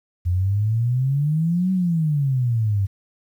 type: exponential two-way sweep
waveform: sine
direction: up then down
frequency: 86 to 190 to 95.6 Hz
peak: -17 dBFS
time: 0.25-2.87 s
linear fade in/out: 20 ms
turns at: 1.72 s
effects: 9-bit